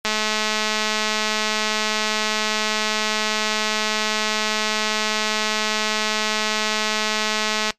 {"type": "click train", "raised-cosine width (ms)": 0.2, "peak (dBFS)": -4, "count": 1647, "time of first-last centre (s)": [0.05, 7.706], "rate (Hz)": 215, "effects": ["noise-tail reverb RT60 0.1 s tail -19 dB re dry", "MP3 96 kbps"]}